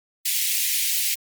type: high-pass noise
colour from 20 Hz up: white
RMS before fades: -23 dBFS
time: 0.25-1.15 s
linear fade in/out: 10 ms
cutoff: 2000 Hz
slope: 48 dB/octave
effects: Opus 24 kbps